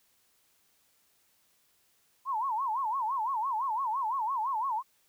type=tone with vibrato; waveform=sine; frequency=973 Hz; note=B5; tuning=26 cents flat; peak=-28 dBFS; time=2.25-4.83 s; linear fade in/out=50 ms; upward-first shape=sine; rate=5.9 Hz; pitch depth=230 cents each way; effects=white hiss -69 dBFS RMS until 5.08 s